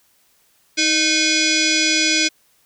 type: tone with frequency modulation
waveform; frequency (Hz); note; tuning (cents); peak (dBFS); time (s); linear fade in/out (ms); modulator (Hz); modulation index
sine; 1244.5; D#6; 0; -14; 0.77-2.29; 20; 928; 5.5
effects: white hiss -59 dBFS RMS until 2.65 s